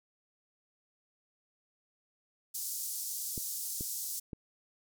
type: band-pass noise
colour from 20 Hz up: white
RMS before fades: -38 dBFS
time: 2.54-4.2 s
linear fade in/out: 10 ms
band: 5300 to 16000 Hz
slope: 24 dB/octave
type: clicks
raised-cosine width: 3 ms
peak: -27 dBFS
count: 3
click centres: 3.378 / 3.809 / 4.332 s
effects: none